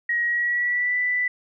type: tone with pitch glide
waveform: sine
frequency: 1895 to 1982.3 Hz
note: A#6 to B6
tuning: +28 to +6 cents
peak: -20 dBFS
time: 0.09-1.28 s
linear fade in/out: 5 ms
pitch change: +78 cents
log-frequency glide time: 0.25-0.97 s
effects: none